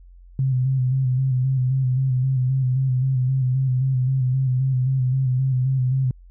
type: tone with vibrato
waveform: sine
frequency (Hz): 130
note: C3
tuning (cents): -11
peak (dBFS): -17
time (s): 0.39-6.11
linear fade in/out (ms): 2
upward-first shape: square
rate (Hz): 3.8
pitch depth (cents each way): 41
effects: added 44 Hz sine -43 dBFS peak until 6.3 s

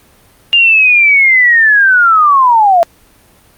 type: linear sweep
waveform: sine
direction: down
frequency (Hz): 2824 to 659.3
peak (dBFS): -4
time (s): 0.53-2.83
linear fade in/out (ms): 0
effects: pink hiss -46 dBFS RMS until 3.57 s + Opus 32 kbps

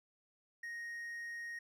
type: tone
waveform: triangle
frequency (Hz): 1869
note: A#6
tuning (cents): +4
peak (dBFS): -40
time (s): 0.63-1.59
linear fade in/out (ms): 5
effects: none

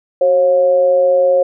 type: tone with amplitude modulation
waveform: sine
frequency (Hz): 541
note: C#5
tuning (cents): -42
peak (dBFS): -6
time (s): 0.21-1.43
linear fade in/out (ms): 5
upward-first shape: sine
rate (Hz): 167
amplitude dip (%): 55
effects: none

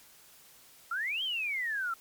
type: exponential two-way sweep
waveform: sine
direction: up then down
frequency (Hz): 1318.5 to 3240 to 1318.5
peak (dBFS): -30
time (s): 0.91-1.94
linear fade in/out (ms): 5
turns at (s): 1.23
effects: white hiss -57 dBFS RMS until 2 s + MP3 96 kbps

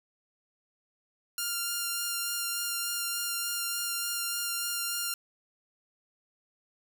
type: tone with vibrato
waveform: 5% pulse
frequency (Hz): 1396.9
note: F6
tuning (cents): 0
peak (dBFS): -19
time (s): 1.38-5.14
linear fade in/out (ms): 2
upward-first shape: sine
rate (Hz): 3.4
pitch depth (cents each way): 10
effects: none

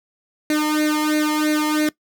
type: tone with flanger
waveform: sawtooth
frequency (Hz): 304.1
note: D#4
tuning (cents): -40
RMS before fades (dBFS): -19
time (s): 0.5-1.89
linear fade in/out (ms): 2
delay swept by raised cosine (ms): 0.47 to 0.98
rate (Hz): 3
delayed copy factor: +1
effects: noise-tail reverb RT60 0.1 s tail -20 dB re dry

